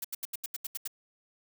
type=noise bursts; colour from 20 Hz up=blue; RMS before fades=-35 dBFS; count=9; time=0.02-0.877 s; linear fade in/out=5 ms; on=25 ms; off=79 ms; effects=none